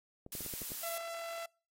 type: clicks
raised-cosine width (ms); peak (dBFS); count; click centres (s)
2; -34; 7; 0.264 / 0.352 / 0.407 / 0.463 / 0.538 / 0.618 / 0.719
type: noise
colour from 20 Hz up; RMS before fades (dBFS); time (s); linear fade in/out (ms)
blue; -41; 0.32-0.98; 2
type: tone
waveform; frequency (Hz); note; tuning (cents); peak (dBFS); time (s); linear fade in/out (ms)
sawtooth; 671; E5; +31; -36; 0.83-1.46; 5
effects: noise-tail reverb RT60 0.4 s tail -26 dB re dry + AAC 48 kbps